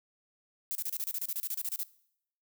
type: noise bursts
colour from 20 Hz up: violet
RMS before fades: -34 dBFS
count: 16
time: 0.71-1.832 s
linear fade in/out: 0 ms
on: 42 ms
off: 30 ms
effects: noise-tail reverb RT60 0.7 s tail -20 dB re dry